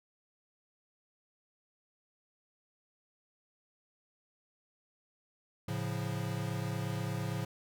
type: chord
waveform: square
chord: A augmented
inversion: none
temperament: equal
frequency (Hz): 110 / 138.59 / 174.61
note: A2 / C#3 / E#3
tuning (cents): 0 / 0 / 0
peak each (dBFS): -38 / -39 / -40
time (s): 5.68-7.45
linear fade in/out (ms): 5
effects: none